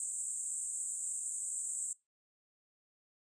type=band-pass noise; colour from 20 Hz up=white; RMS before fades=-39 dBFS; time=0-1.93 s; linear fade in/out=2 ms; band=7400 to 8700 Hz; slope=96 dB/octave; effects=noise-tail reverb RT60 0.2 s tail -21 dB re dry + resampled to 22050 Hz